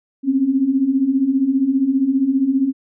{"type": "beating tone pair", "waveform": "sine", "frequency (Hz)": [256.7, 271.7], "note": ["C4", "C#4"], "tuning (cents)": [-33, -35], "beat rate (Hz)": 15, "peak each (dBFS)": [-20, -15], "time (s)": [0.23, 2.73], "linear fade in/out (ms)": 50, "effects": []}